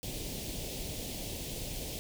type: band-stop noise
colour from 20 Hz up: pink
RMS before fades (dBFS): -39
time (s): 0.03-1.99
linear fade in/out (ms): 0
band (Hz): 660 to 2600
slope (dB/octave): 24
effects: none